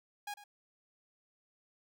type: tone with echo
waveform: sawtooth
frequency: 822 Hz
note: G#5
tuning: 18 cents flat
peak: -35 dBFS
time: 0.27-0.34 s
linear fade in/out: 5 ms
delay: 100 ms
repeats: 1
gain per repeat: -14 dB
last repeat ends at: 0.44 s
effects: none